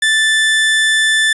30% pulse tone, 1760 Hz, A6, in tune, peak -8 dBFS, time 0.02-1.33 s, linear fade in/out 5 ms, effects resampled to 24000 Hz

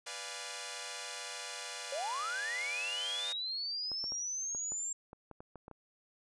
5% pulse chord, B diminished seventh, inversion none, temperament equal, 493.9 / 587.3 / 698.5 / 830.6 Hz, B4 / D5 / F5 / Ab5, 0 / 0 / 0 / 0 cents, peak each -35 dBFS, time 0.06-3.33 s, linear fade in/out 10 ms
sine linear sweep, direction up, 520 to 7459 Hz, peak -35 dBFS, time 1.92-4.93 s, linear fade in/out 5 ms
clicks, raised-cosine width 1 ms, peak -34 dBFS, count 11, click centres 3.917 / 4.041 / 4.121 / 4.549 / 4.72 / 5.131 / 5.313 / 5.405 / 5.557 / 5.681 / 5.713 s
effects resampled to 24000 Hz

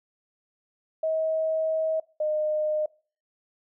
sine tone pair in turn, 637 / 611.9 Hz, D#5 / D#5, +41 / -29 cents, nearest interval minor second, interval 70 cents, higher first, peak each -23 dBFS, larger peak neither, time 1.03-2 / 2.2-2.86 s, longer first, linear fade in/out 5 ms, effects noise-tail reverb RT60 0.4 s tail -23 dB re dry

